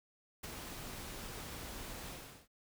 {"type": "noise with ADSR envelope", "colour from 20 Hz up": "pink", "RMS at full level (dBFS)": -42, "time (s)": [0.43, 2.48], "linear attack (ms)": 9, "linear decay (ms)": 24, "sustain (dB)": -4, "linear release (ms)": 400, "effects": []}